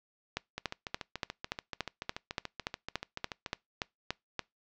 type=two click trains; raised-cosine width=0.2 ms; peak=-19 / -14 dBFS; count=21 / 15; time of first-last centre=0.58-3.462 / 0.37-4.393 s; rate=6.94 / 3.48 Hz; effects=noise-tail reverb RT60 0.2 s tail -24 dB re dry + low-pass 5000 Hz 12 dB/octave